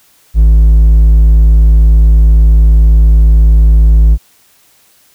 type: tone with hard clipping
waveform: sine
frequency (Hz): 54.5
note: A1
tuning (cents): -16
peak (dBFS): -3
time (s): 0.34-4.18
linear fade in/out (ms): 50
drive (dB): 3
effects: white hiss -48 dBFS RMS until 5.14 s